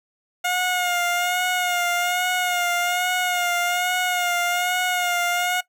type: tone with vibrato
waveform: 15% pulse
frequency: 715 Hz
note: F5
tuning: 41 cents sharp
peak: -14 dBFS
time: 0.44-5.61 s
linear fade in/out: 10 ms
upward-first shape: sine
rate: 1.2 Hz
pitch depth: 34 cents each way
effects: noise-tail reverb RT60 0.1 s tail -18 dB re dry